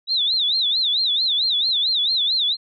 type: tone with vibrato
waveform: sine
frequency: 3777 Hz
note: A#7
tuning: 22 cents sharp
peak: -17 dBFS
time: 0.07-2.57 s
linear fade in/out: 50 ms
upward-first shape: sine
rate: 4.5 Hz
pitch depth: 190 cents each way
effects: none